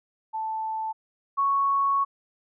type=tone pair in turn; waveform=sine; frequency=880 / 1108.7 Hz; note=A5 / C#6; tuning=0 / 0 cents; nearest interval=major third; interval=400 cents; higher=second; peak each=-27 / -20 dBFS; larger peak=second; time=0.33-0.93 / 1.37-2.05 s; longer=second; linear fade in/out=20 ms; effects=none